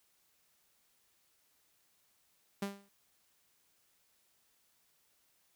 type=tone with exponential decay; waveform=sawtooth; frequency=199.2 Hz; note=G3; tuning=28 cents sharp; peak=-28 dBFS; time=2.62-2.89 s; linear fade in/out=5 ms; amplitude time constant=58 ms; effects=white hiss -73 dBFS RMS until 5.55 s